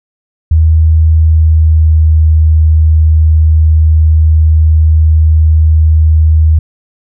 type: tone with pitch glide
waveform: sine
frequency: 79.5 to 78.59 Hz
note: D#2 to D#2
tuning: +38 to +18 cents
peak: -3 dBFS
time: 0.51-6.59 s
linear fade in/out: 5 ms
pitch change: -20 cents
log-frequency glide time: 1.21-2.11 s
effects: none